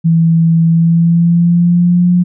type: tone with pitch glide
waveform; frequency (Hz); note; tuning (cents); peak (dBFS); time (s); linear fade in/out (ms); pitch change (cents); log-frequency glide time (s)
sine; 164.81 to 177.66; E3 to F3; 0 to +30; -6; 0.04-2.24; 20; +130; 0.66-2.12
effects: none